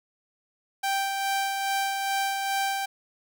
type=tone with tremolo; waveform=sawtooth; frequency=784 Hz; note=G5; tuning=in tune; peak=-20 dBFS; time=0.83-2.86 s; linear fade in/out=10 ms; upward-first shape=sine; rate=2.4 Hz; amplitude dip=35%; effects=none